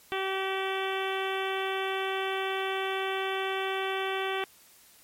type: harmonic tone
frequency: 384 Hz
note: G4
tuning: 36 cents flat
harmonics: 1 / 2 / 3 / 4 / 5 / 6 / 7 / 8 / 9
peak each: -32 / -35 / -37 / -38 / -39 / -40 / -40 / -41 / -42 dBFS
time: 0.12-4.44 s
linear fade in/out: 0 ms
effects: white hiss -57 dBFS RMS until 5.03 s + MP3 64 kbps